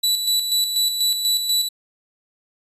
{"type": "tone with tremolo", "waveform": "sawtooth", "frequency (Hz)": 3951, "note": "B7", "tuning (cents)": 0, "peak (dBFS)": -13, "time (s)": [0.03, 1.69], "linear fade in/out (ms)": 10, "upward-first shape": "square", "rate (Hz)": 4.1, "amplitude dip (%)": 50, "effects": ["resampled to 32000 Hz"]}